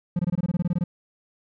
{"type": "tone bursts", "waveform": "triangle", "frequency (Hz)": 174.9, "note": "F3", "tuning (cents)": 3, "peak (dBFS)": -18, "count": 13, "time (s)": [0.16, 0.84], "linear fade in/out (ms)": 5, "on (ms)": 32, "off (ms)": 22, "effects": []}